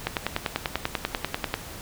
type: click train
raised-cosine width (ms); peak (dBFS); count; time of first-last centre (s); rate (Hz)
0.3; -8; 16; 0.07-1.541; 10.2
effects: pink hiss -40 dBFS RMS until 1.81 s